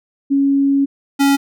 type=tone pair in turn; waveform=sine / square; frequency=277.2 / 278.5 Hz; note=C#4 / C#4; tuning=0 / +8 cents; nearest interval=unison; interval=8 cents; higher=second; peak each=-11 dBFS; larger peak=neither; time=0.3-0.86 / 1.19-1.37 s; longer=first; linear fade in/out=20 ms; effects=none